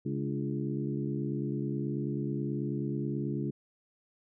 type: harmonic tone with a mistuned harmonic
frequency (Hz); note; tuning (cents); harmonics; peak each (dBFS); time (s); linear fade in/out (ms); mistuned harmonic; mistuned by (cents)
69.3; C#2; 0; 2 / 3 / 4 / 5 / 6; -34 / -36 / -37 / -38 / -43; 0.05-3.51; 10; 4; +67
effects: none